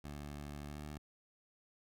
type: tone with pitch glide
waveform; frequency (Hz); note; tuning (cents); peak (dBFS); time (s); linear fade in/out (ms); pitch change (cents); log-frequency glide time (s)
15% pulse; 72.8 to 74.76; D2 to D2; -15 to +31; -38; 0.04-0.98; 5; +46; 0.67-0.83
effects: none